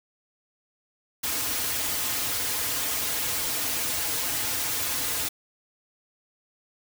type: noise with comb filter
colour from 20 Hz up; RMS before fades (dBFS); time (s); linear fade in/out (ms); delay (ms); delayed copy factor
white; -28; 1.23-5.29; 10; 5.2; -0.85
effects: none